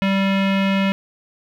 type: tone with low-pass filter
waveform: square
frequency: 194.7 Hz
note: G3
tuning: 12 cents flat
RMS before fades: -18 dBFS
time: 0.02-0.92 s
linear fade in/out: 0 ms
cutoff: 2700 Hz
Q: 2.8
effects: 8-bit